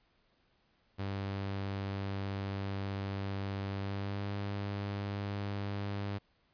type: tone with pitch glide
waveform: sawtooth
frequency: 98.3 to 100.66 Hz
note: G2 to G2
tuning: +5 to +46 cents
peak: -31 dBFS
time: 0.98-6.19 s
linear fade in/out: 20 ms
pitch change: +41 cents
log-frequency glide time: 3.79-4.25 s
effects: pink hiss -72 dBFS RMS until 6.53 s + resampled to 11025 Hz